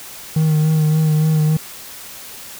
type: tone with vibrato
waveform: triangle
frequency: 155.56 Hz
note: D#3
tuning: in tune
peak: -10 dBFS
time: 0.36-1.57 s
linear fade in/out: 5 ms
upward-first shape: sine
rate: 3.5 Hz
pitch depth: 27 cents each way
effects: white hiss -35 dBFS RMS until 2.59 s